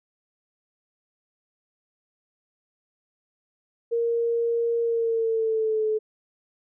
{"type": "tone with pitch glide", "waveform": "sine", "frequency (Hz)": [466.2, 432.5], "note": ["A#4", "A4"], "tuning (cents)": [0, -30], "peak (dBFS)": -21, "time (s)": [3.91, 5.99], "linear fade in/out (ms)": 20, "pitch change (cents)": -130, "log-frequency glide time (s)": [4.81, 5.86], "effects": []}